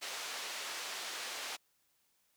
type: band-pass noise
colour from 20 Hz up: white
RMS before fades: -42 dBFS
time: 0.01-1.57 s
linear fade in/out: 20 ms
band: 490 to 5200 Hz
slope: 12 dB/octave
effects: white hiss -75 dBFS RMS until 2.36 s

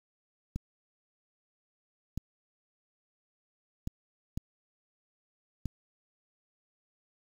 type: clicks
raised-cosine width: 5 ms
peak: -21 dBFS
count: 5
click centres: 0.56 / 2.176 / 3.874 / 4.375 / 5.657 s
effects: 8-bit

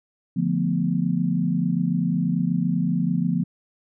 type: chord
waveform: sine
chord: B half-diminished seventh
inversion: first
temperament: equal with one note detuned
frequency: 146.32 / 174.61 / 220 / 246.9 Hz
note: D3 / F3 / A3 / B3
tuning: -6 / 0 / 0 / 0 cents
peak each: -28 / -22 / -28 / -26 dBFS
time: 0.36-3.44 s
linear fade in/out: 10 ms
effects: none

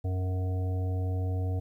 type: harmonic tone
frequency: 92.5 Hz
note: F#2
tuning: in tune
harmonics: 1 / 3 / 5 / 7 / 8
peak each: -27 / -41 / -42 / -46 / -47 dBFS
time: 0.04-1.6 s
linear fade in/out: 10 ms
effects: 11-bit

